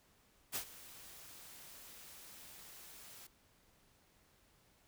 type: noise with ADSR envelope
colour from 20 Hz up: white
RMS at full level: -38 dBFS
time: 0.52-3.27 s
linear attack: 34 ms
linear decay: 88 ms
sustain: -17 dB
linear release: 6 ms
effects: pink hiss -70 dBFS RMS until 4.87 s